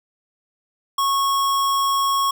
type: tone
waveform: square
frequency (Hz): 1100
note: C#6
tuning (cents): -14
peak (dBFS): -18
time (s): 0.98-2.31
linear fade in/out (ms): 5
effects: none